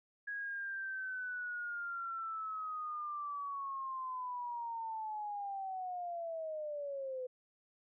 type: linear sweep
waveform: sine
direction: down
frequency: 1661.2 to 501 Hz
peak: -38 dBFS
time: 0.27-7.27 s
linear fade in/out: 10 ms
effects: none